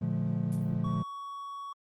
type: chord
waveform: triangle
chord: Bb major seventh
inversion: none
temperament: equal with one note detuned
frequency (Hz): 116.54 / 146.83 / 174.61 / 214.6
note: Bb2 / D3 / F3 / A3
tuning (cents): 0 / 0 / 0 / -43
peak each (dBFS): -32 / -32 / -30 / -33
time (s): 0.01-1.03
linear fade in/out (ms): 10
type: noise with exponential decay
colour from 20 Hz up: violet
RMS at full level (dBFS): -43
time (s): 0.52-0.75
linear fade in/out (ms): 2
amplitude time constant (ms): 48
type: tone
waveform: triangle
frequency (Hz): 1120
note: C#6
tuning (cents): +18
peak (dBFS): -36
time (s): 0.84-1.73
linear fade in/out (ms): 5
effects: Opus 24 kbps